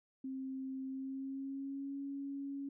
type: tone with pitch glide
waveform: sine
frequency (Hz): 264.7 to 278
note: C4 to C#4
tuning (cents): +20 to +5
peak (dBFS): -39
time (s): 0.24-2.69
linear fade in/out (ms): 5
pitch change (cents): +85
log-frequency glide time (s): 0.86-1.98
effects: none